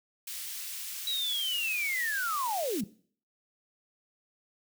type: high-pass noise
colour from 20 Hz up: white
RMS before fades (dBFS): -39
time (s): 0.27-2.81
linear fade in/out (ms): 5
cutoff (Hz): 2300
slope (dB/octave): 12
type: linear sweep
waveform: sine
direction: down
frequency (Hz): 3927 to 170.6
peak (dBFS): -29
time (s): 1.07-2.84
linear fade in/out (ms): 2
effects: noise-tail reverb RT60 0.5 s tail -19 dB re dry